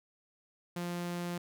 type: tone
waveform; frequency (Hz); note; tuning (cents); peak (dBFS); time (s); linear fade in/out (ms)
sawtooth; 174.61; F3; 0; -31; 0.76-1.38; 5
effects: none